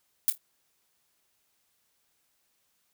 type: noise with echo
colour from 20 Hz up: violet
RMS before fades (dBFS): -22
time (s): 0.28-0.3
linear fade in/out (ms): 0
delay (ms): 26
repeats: 3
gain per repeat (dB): -12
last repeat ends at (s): 0.378
effects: white hiss -73 dBFS RMS until 2.93 s